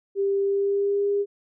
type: tone with pitch glide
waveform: sine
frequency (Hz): 395.7 to 404.2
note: G4 to G#4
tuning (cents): +16 to -47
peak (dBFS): -20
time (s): 0.15-1.26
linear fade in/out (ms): 50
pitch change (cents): +37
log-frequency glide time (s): 0.41-1.09
effects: none